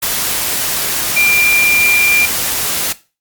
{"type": "tone in noise", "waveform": "sine", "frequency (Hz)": 2384, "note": "D7", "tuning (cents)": 25, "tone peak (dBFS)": -9, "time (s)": [1.16, 2.26], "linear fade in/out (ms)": 10, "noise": "white", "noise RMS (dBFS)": -17, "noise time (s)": [0.02, 2.93], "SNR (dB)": 5, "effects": ["noise-tail reverb RT60 0.3 s tail -17 dB re dry", "Opus 48 kbps"]}